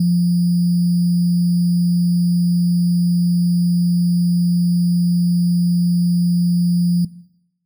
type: tone with sample-and-hold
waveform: sine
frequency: 174.61 Hz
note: F3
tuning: in tune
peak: -12 dBFS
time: 0-7.05 s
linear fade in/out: 5 ms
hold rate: 4900 Hz
effects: noise-tail reverb RT60 0.8 s tail -19 dB re dry